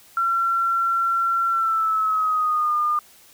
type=tone with pitch glide; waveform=sine; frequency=1360 to 1211.6 Hz; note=F6 to D#6; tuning=-46 to -46 cents; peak=-18 dBFS; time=0.17-2.99 s; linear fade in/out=2 ms; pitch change=-200 cents; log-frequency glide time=1.48-2.75 s; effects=white hiss -51 dBFS RMS until 3.33 s